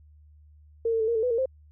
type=tone with pitch steps; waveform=sine; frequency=458.3 / 451.9 / 439.6 / 466.5 / 441.5 / 497.8 / 460.5 / 524 Hz; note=A#4 / A4 / A4 / A#4 / A4 / B4 / A#4 / C5; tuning=-29 / +46 / -2 / +1 / +6 / +14 / -21 / +2 cents; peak=-22 dBFS; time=0.85-1.458 s; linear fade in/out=5 ms; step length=76 ms; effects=added 75 Hz sine -51 dBFS peak until 1.71 s